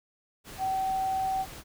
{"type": "tone in noise", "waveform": "sine", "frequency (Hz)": 764, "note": "G5", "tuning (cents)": -45, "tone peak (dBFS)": -26, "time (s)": [0.58, 1.46], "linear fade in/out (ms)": 50, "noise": "pink", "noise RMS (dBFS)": -44, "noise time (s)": [0.44, 1.64], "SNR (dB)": 15, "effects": []}